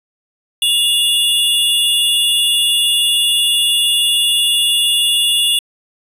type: tone pair together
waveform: square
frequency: 2839 / 3448 Hz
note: F7 / A7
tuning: +28 / -36 cents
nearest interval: minor third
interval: 336 cents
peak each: -15 dBFS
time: 0.62-5.59 s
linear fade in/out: 2 ms
effects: resampled to 32000 Hz